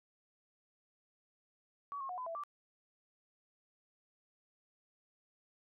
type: tone with pitch steps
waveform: sine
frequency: 1134 / 1079 / 727 / 1009 / 664 / 1169 Hz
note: C#6 / C#6 / F#5 / B5 / E5 / D6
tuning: +39 / -47 / -31 / +37 / +12 / -8 cents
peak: -39 dBFS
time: 1.92-2.436 s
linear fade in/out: 0 ms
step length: 86 ms
effects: none